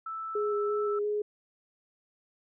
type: tone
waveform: sine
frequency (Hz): 1318.5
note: E6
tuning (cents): 0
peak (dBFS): -34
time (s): 0.06-0.99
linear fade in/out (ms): 5
type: tone with vibrato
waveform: sine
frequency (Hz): 415.3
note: G#4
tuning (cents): 0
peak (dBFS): -27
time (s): 0.35-1.22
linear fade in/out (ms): 5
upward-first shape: square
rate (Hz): 2.9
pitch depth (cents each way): 12
effects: none